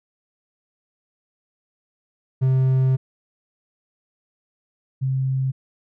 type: tone pair in turn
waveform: triangle / sine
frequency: 131 / 132.45 Hz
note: C3 / C3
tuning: +2 / +22 cents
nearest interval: unison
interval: 20 cents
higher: second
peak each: -13 / -19 dBFS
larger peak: first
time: 2.41-2.97 / 5.01-5.52 s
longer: first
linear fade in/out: 20 ms
effects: none